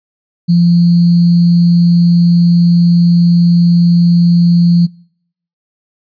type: tone with sample-and-hold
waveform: sine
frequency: 172.4 Hz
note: F3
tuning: 22 cents flat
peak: -5 dBFS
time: 0.48-4.87 s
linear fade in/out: 20 ms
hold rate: 4410 Hz
effects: noise-tail reverb RT60 0.7 s tail -26 dB re dry + resampled to 11025 Hz